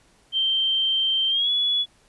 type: tone with pitch glide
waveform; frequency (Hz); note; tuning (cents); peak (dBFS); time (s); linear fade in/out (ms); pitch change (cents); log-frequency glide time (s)
sine; 3136 to 3400; G7 to G#7; 0 to +40; -19; 0.32-1.86; 50; +140; 1.29-1.5
effects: pink hiss -59 dBFS RMS until 2.08 s + resampled to 24000 Hz